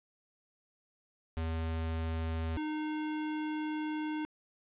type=tone pair in turn; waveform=square; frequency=81.2 / 306.6 Hz; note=E2 / D#4; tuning=-26 / -25 cents; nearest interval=octave + major seventh; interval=2301 cents; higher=second; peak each=-33 / -34 dBFS; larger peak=first; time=1.37-2.57 / 2.57-4.25 s; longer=second; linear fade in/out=0 ms; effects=resampled to 8000 Hz + 11-bit